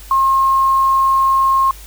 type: tone with quantisation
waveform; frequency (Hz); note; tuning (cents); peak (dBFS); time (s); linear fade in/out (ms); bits
sine; 1072; C6; +42; -10; 0.11-1.71; 2; 6
effects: added 50 Hz sine -35 dBFS peak until 1.86 s + white hiss -40 dBFS RMS until 1.86 s